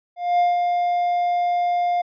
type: tone with ADSR envelope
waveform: triangle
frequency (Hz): 705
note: F5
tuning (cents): +16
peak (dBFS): -12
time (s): 0.16-2.02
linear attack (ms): 230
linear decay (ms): 170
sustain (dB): -4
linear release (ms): 11
effects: resampled to 11025 Hz